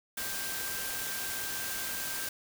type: tone in noise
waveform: sine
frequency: 1576 Hz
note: G6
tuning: 9 cents sharp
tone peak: -42 dBFS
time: 0.17-2.29 s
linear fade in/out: 5 ms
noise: white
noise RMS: -36 dBFS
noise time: 0.17-2.29 s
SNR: -9 dB
effects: none